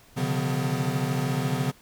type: tone cluster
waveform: square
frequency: 128.1 / 141.9 / 154.3 / 180.5 / 251 Hz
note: C3 / C#3 / D#3 / F#3 / B3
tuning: -36 / +41 / -14 / -43 / +28 cents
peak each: -31 / -29 / -35 / -34 / -32 dBFS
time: 0.16-1.72 s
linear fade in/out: 20 ms
effects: pink hiss -55 dBFS RMS until 1.81 s